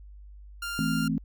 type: tone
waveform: sawtooth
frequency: 1396.9 Hz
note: F6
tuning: in tune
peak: -28 dBFS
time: 0.62-1.08 s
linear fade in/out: 5 ms
type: chord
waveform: sine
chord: A minor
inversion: second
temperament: equal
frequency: 164.81 / 220 / 261.6 Hz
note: E3 / A3 / C4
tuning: 0 / 0 / 0 cents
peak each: -29 dBFS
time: 0.79-1.18 s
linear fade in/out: 0 ms
effects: added 50 Hz sine -44 dBFS peak until 1.24 s